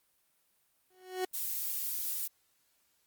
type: tone with exponential growth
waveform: 30% pulse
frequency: 370 Hz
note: F#4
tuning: in tune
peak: -26 dBFS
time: 0.9-1.25 s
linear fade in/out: 5 ms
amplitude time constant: 74 ms
type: noise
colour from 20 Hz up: violet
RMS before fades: -35 dBFS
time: 1.33-2.28 s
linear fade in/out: 20 ms
effects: white hiss -73 dBFS RMS until 3.06 s + Opus 32 kbps